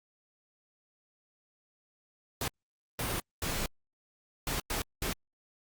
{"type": "noise bursts at uneven times", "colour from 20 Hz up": "pink", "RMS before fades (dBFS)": -33, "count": 6, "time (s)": [[2.41, 2.48], [2.99, 3.2], [3.42, 3.66], [4.47, 4.6], [4.7, 4.82], [5.02, 5.13]], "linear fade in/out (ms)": 2, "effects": ["Opus 48 kbps"]}